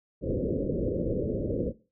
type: low-pass noise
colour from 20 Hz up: white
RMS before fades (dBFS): -29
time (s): 0.21-1.73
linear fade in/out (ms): 50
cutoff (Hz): 560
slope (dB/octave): 96
effects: noise-tail reverb RT60 0.3 s tail -17 dB re dry